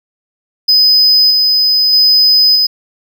triangle tone with tremolo, 5020 Hz, D#8, 15 cents sharp, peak -4 dBFS, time 0.68-2.67 s, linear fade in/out 10 ms, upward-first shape square, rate 0.8 Hz, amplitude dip 25%, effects none

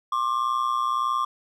triangle ring-modulated tone, 1125 Hz, C#6, 25 cents sharp, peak -17 dBFS, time 0.12-1.25 s, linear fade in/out 5 ms, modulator 60.8 Hz, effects none

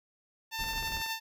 10% pulse tone with tremolo, 895 Hz, A5, 29 cents sharp, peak -23 dBFS, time 0.51-1.2 s, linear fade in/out 50 ms, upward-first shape sine, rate 12 Hz, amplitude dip 35%
brown noise, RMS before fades -42 dBFS, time 0.59-1.02 s, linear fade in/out 0 ms
click train, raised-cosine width 0.5 ms, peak -32 dBFS, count 10, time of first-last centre 0.64-1.063 s, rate 21.3 Hz
effects none

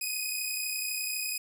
10% pulse tone pair together, 2485 / 2517 Hz, D#7 / D#7, -3 / +19 cents, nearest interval unison, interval 22 cents, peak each -25 dBFS, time 0.01-1.38 s, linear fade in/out 5 ms, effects none

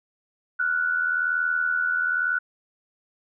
sine tone pair together, 1399 / 1480 Hz, F6 / F#6, +3 / 0 cents, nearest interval minor second, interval 97 cents, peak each -28 / -22 dBFS, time 0.59-2.39 s, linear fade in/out 10 ms, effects none

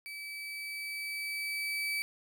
35% pulse tone with level ramp, 2300 Hz, D7, 37 cents flat, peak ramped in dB -39 to -29 dBFS, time 0.06-2.02 s, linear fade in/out 0 ms, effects none

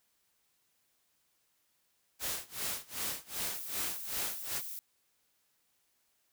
white noise with tremolo, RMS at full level -35 dBFS, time 2.19-4.62 s, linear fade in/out 50 ms, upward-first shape sine, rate 2.6 Hz, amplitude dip 95%
violet noise, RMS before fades -42 dBFS, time 3.54-4.79 s, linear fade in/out 0 ms
effects white hiss -75 dBFS RMS until 6.32 s

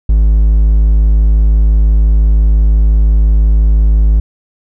triangle tone, 52.9 Hz, G#1, 33 cents sharp, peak -3 dBFS, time 0.09-4.2 s, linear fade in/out 5 ms, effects none

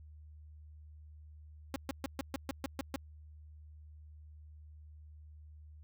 sawtooth tone bursts, 270.7 Hz, C#4, 41 cents flat, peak -31 dBFS, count 9, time 1.74-2.96 s, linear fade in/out 0 ms, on 20 ms, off 130 ms, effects added 76 Hz sine -51 dBFS peak until 5.83 s

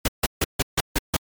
pink noise bursts, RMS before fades -20 dBFS, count 7, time 0.05-1.167 s, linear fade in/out 5 ms, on 31 ms, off 150 ms, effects MP3 96 kbps

